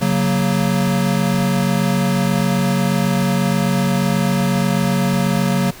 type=chord; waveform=square; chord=F# major; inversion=second; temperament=equal; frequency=138.59 / 185 / 233.1 Hz; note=C#3 / F#3 / A#3; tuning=0 / 0 / 0 cents; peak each=-21 / -18 / -22 dBFS; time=0.01-5.71 s; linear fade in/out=10 ms; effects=pink hiss -38 dBFS RMS until 5.8 s